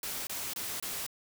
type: noise bursts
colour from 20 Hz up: white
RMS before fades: -37 dBFS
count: 4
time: 0.03-1.065 s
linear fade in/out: 2 ms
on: 240 ms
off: 25 ms
effects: none